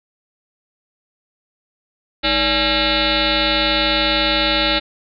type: tone with frequency modulation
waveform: sine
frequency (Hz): 2149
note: C7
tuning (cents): +46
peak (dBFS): -14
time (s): 2.23-4.8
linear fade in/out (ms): 20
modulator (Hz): 262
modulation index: 7.7
effects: none